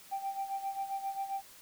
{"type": "tone with tremolo", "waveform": "sine", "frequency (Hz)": 784, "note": "G5", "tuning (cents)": 0, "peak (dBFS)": -30, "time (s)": [0.11, 1.42], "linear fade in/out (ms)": 20, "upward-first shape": "sine", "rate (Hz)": 7.5, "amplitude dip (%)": 75, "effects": ["tanh soft clip ceiling -29 dBFS", "white hiss -55 dBFS RMS until 1.61 s"]}